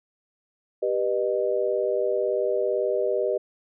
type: chord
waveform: sine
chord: G augmented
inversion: none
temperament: just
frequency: 392 / 490 / 612.5 Hz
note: G4 / B4 / D#5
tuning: 0 / -14 / -27 cents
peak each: -26 dBFS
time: 0.82-3.38 s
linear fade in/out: 10 ms
effects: none